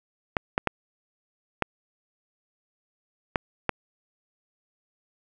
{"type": "clicks", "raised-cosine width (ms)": 0.5, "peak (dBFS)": -7, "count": 6, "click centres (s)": [0.368, 0.579, 0.673, 1.623, 3.358, 3.693], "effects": []}